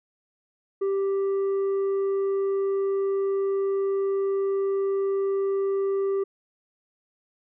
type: tone with tanh clipping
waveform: sine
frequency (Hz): 392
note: G4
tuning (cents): 0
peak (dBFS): -23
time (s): 0.81-6.24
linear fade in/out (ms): 10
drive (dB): 4
effects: none